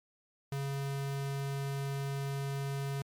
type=tone; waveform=square; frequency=138.59 Hz; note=C#3; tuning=in tune; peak=-34 dBFS; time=0.52-3.02 s; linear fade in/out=2 ms; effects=MP3 96 kbps